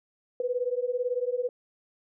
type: beating tone pair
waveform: sine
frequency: 485.6 / 503.6 Hz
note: B4 / B4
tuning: -29 / +34 cents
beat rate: 18 Hz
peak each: -29 dBFS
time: 0.4-1.49 s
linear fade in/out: 2 ms
effects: none